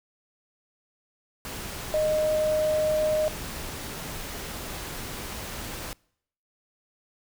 sine tone in noise, 617 Hz, D#5, 15 cents flat, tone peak -21 dBFS, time 1.94-3.28 s, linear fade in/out 0 ms, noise pink, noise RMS -36 dBFS, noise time 1.45-5.93 s, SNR +12 dB, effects noise-tail reverb RT60 0.7 s tail -26 dB re dry

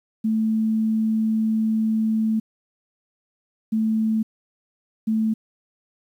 sine tone bursts at uneven times, 220 Hz, A3, in tune, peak -18 dBFS, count 3, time 0.24-2.4 / 3.72-4.23 / 5.07-5.34 s, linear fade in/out 10 ms, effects 9-bit

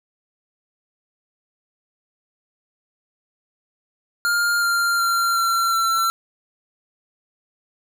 square tone with pitch steps, 1406 / 1391.5 / 1377.1 / 1362.8 / 1348.7 Hz, F6 / F6 / F6 / F6 / E6, +11 / -7 / -25 / -43 / +39 cents, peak -18 dBFS, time 4.25-6.1 s, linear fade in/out 0 ms, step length 370 ms, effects none

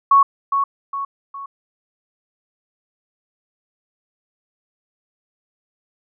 sine tone with echo, 1108.7 Hz, C#6, in tune, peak -8 dBFS, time 0.11-0.23 s, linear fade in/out 5 ms, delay 410 ms, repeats 3, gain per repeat -7 dB, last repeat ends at 1.46 s, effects none

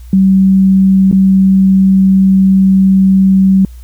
sine tone with dropouts, 191.4 Hz, G3, 41 cents flat, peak -4 dBFS, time 0.13-3.65 s, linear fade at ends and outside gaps 2 ms, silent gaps 1.114-1.126 s, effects added 60 Hz sine -28 dBFS peak until 3.83 s + white hiss -48 dBFS RMS until 3.83 s

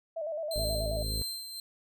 sine tone with vibrato, 629 Hz, D#5, 19 cents sharp, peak -32 dBFS, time 0.16-1.03 s, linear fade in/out 10 ms, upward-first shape square, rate 9.3 Hz, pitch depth 76 cents each way
sawtooth tone with tremolo, 4128 Hz, C8, 24 cents flat, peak -30 dBFS, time 0.51-1.6 s, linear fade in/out 2 ms, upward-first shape sine, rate 1.8 Hz, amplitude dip 60%
harmonic tone, 53.5 Hz, A1, 48 cents flat, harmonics 1 / 2 / 3 / 4 / 5 / 7 / 8 / 9 / 10, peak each -33 / -38 / -48 / -47 / -48 / -52 / -50 / -53 / -52 dBFS, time 0.56-1.22 s, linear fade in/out 0 ms
effects none

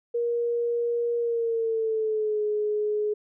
sine tone with pitch glide, 472.9 to 421.3 Hz, A#4 to G#4, +25 to +25 cents, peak -23 dBFS, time 0.14-3.14 s, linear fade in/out 10 ms, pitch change -200 cents, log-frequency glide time 1.18-2.43 s, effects none

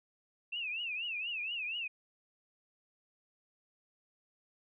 sine tone with vibrato, 2652 Hz, E7, 10 cents sharp, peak -35 dBFS, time 0.52-1.88 s, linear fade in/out 10 ms, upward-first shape triangle, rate 4.2 Hz, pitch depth 190 cents each way, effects none

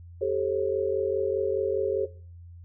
sine tone cluster, 390.6 / 435.5 / 539 Hz, G4 / A4 / C#5, -6 / -18 / -49 cents, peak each -28 dBFS, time 0.21-2.06 s, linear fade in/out 10 ms, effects noise-tail reverb RT60 0.4 s tail -18 dB re dry + added 86 Hz sine -43 dBFS peak until 2.64 s

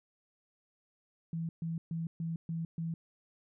sine tone bursts, 164.81 Hz, E3, in tune, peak -33 dBFS, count 6, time 1.33-2.94 s, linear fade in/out 2 ms, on 160 ms, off 130 ms, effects none

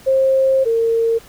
sine tone pair in turn, 532 / 457.1 Hz, C5 / A#4, +29 / -34 cents, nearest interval minor third, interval 263 cents, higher first, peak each -11 / -13 dBFS, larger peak first, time 0.06-0.65 / 0.65-1.19 s, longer first, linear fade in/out 20 ms, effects pink hiss -44 dBFS RMS until 1.28 s

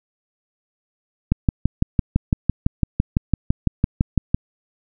click train, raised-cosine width 5 ms, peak -3 dBFS, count 19, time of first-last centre 1.32-4.345 s, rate 5.95 Hz, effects none

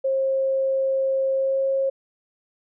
sine tone with pitch glide, 535 to 540 Hz, C5 to C#5, +38 to -45 cents, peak -19 dBFS, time 0.04-1.9 s, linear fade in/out 10 ms, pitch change +17 cents, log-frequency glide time 1.34-1.67 s, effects none

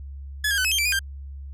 sawtooth tone with pitch steps, 1705 / 1618 / 1510 / 2578 / 3169 / 2332 / 2460 / 1584 Hz, G#6 / G#6 / F#6 / E7 / G7 / D7 / D#7 / G6, +45 / -46 / +35 / -39 / +18 / -13 / -20 / +18 cents, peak -17 dBFS, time 0.44-0.992 s, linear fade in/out 5 ms, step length 69 ms, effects added 69 Hz sine -34 dBFS peak until 1.53 s + resampled to 32000 Hz

